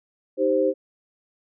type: chord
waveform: sine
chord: C minor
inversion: first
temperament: equal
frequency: 311.1 / 392 / 523.3 Hz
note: Eb4 / G4 / C5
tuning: 0 / 0 / 0 cents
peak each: -25 / -23 / -20 dBFS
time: 0.37-0.74 s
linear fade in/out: 50 ms
effects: none